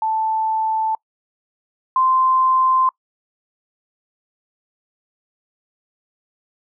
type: tone pair in turn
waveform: sine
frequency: 880 / 1039.9 Hz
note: A5 / C6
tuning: 0 / -11 cents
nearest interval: minor third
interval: 289 cents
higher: second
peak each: -17 / -13 dBFS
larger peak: second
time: 0.02-0.95 / 1.96-2.89 s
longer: neither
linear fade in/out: 2 ms
effects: noise-tail reverb RT60 0.1 s tail -24 dB re dry